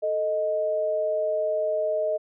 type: tone pair together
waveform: sine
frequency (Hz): 440 / 622.3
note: A4 / D#5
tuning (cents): 0 / 0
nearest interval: tritone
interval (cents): 600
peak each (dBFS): -30 / -23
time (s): 0.02-2.18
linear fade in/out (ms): 20
effects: none